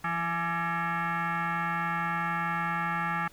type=tone with frequency modulation; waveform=sine; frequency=170.4 Hz; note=F3; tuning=42 cents flat; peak=-27 dBFS; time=0.04-3.28 s; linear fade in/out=5 ms; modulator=505 Hz; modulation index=3.6; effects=pink hiss -56 dBFS RMS until 3.32 s